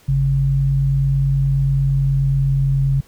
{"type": "tone pair together", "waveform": "sine", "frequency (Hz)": [45.45, 136.2], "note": ["F#1", "C#3"], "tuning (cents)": [-30, -30], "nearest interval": "octave + perfect fifth", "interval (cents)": 1900, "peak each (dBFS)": [-22, -14], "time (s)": [0.08, 3.01], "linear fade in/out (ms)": 10, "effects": ["pink hiss -51 dBFS RMS until 3.07 s"]}